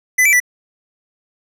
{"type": "tone with pitch steps", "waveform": "square", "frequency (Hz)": [2008, 2323, 1971], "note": ["B6", "D7", "B6"], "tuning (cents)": [28, -20, -4], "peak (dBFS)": -10, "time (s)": [0.18, 0.402], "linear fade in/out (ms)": 10, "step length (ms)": 74, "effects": []}